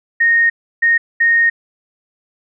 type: tone bursts at uneven times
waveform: sine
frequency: 1854 Hz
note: A#6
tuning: 10 cents flat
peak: -9 dBFS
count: 3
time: 0.2-0.5 / 0.82-0.98 / 1.2-1.5 s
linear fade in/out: 10 ms
effects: none